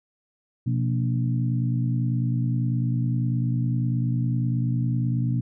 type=harmonic tone with a mistuned harmonic; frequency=58.3 Hz; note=A#1; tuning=1 cent sharp; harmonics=2 / 3 / 4 / 5; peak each=-22 / -31 / -30 / -34 dBFS; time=0.66-5.41 s; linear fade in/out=10 ms; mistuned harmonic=2; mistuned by=+120 cents; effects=none